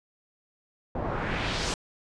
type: noise with low-pass filter sweep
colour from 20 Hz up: pink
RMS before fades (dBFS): -30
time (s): 0.95-1.74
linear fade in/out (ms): 2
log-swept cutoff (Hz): 700 to 7400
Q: 1.4
effects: resampled to 22050 Hz